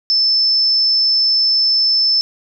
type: tone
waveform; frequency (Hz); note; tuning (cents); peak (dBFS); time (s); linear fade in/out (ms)
sine; 5274; E8; 0; -11; 0.1-2.21; 0
effects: none